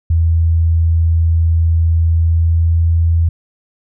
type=tone with pitch glide; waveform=sine; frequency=82.41 to 83.08 Hz; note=E2 to E2; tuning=0 to +14 cents; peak=-9 dBFS; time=0.1-3.29 s; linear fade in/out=5 ms; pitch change=+14 cents; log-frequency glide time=2.16-2.81 s; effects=none